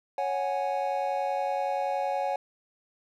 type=chord; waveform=triangle; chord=C# suspended fourth; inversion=none; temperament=equal; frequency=554.4 / 740 / 830.6 Hz; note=C#5 / F#5 / G#5; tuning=0 / 0 / 0 cents; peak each=-29 dBFS; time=0.18-2.36 s; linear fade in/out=2 ms; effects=none